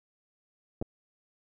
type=clicks; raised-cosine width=2 ms; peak=-21 dBFS; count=2; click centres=0.815 / 0.824 s; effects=none